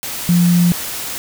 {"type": "tone in noise", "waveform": "sine", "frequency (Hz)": 174.61, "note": "F3", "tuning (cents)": 0, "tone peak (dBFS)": -9, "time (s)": [0.29, 0.72], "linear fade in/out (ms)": 0, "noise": "white", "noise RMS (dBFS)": -25, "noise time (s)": [0.03, 1.18], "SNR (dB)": 13, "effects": []}